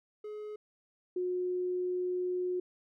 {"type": "tone pair in turn", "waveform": ["triangle", "sine"], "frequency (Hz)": [422.8, 362.1], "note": ["G#4", "F#4"], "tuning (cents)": [31, -37], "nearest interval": "minor third", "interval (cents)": 268, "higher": "first", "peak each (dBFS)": [-37, -30], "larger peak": "second", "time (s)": [[0.24, 0.56], [1.16, 2.6]], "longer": "second", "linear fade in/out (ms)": 5, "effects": []}